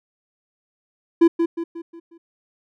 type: tone with echo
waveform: triangle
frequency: 335.6 Hz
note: E4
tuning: 31 cents sharp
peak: -7 dBFS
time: 1.21-1.28 s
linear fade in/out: 10 ms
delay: 180 ms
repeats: 5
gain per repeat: -7 dB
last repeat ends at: 2.18 s
effects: none